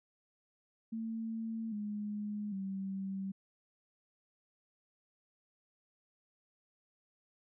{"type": "tone with pitch steps", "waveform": "sine", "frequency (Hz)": [224.7, 208.4, 193.37], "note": ["A3", "G#3", "G3"], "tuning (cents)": [37, 6, -23], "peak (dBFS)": -36, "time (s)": [0.92, 3.32], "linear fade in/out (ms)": 10, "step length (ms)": 800, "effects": []}